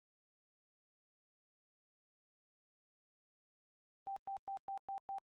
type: tone bursts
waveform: sine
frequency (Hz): 784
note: G5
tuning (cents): 0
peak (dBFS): -40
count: 6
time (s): 4.07-5.184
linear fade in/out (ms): 0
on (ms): 94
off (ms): 110
effects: Opus 24 kbps